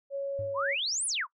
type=tone; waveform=sine; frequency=555 Hz; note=C#5; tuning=2 cents sharp; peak=-30 dBFS; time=0.1-0.76 s; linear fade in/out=50 ms
type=tone with exponential decay; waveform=triangle; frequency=101.9 Hz; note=G#2; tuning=32 cents flat; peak=-33 dBFS; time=0.39-0.71 s; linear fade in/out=0 ms; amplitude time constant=69 ms
type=exponential two-way sweep; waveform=sine; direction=up then down; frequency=912 to 10320 to 913 Hz; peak=-28 dBFS; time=0.54-1.27 s; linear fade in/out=50 ms; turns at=1.06 s
effects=noise-tail reverb RT60 0.1 s tail -20 dB re dry